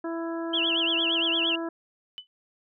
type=harmonic tone; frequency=332 Hz; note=E4; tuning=12 cents sharp; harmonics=1 / 2 / 3 / 4 / 5; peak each=-30 / -36 / -40 / -42 / -44 dBFS; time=0.04-1.69 s; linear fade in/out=5 ms
type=tone with vibrato; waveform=sine; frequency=3033 Hz; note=F#7; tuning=42 cents sharp; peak=-23 dBFS; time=0.53-1.56 s; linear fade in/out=10 ms; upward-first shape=triangle; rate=8.7 Hz; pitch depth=230 cents each way
type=tone with exponential decay; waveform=sine; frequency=3000 Hz; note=F#7; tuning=23 cents sharp; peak=-31 dBFS; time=2.18-2.27 s; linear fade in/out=0 ms; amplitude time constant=19 ms
effects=none